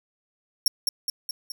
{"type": "tone with echo", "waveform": "sawtooth", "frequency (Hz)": 5510, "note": "F8", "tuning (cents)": -24, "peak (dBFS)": -14, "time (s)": [0.66, 0.68], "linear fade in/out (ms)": 2, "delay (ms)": 210, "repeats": 4, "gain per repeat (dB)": -4, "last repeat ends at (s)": 1.52, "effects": []}